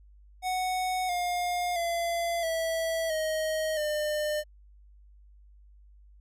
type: tone with pitch steps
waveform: square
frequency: 740 / 710.3 / 681.7 / 654.3 / 628 / 602.8 Hz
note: F#5 / F5 / F5 / E5 / D#5 / D5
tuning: 0 / +29 / -42 / -13 / +16 / +45 cents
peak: -28 dBFS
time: 0.42-4.44 s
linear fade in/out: 50 ms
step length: 670 ms
effects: added 50 Hz sine -52 dBFS peak until 6.2 s + resampled to 32000 Hz